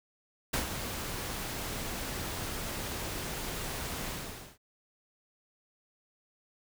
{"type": "noise with ADSR envelope", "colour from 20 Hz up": "pink", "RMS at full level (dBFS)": -29, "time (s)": [0.53, 4.58], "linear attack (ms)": 10, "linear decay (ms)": 110, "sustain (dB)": -8, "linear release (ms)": 520, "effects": []}